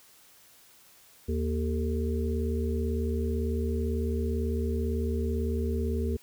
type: harmonic tone with a mistuned harmonic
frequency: 77.78 Hz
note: D#2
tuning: in tune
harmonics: 1 / 3 / 5 / 6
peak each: -28 / -33 / -35 / -36 dBFS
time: 1.28-6.17 s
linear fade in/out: 10 ms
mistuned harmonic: 6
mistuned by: -75 cents
effects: white hiss -57 dBFS RMS until 6.22 s